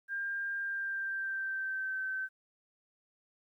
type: tone with pitch glide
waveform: sine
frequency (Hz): 1600 to 1540.2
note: G6 to G6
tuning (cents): +35 to -31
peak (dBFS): -33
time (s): 0.08-2.29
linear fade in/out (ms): 50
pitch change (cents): -66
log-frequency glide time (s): 0.57-2.01
effects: 12-bit